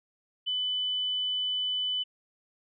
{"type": "tone", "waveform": "sine", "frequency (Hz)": 3000, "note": "F#7", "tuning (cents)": 23, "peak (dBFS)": -27, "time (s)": [0.46, 2.04], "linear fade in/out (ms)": 20, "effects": []}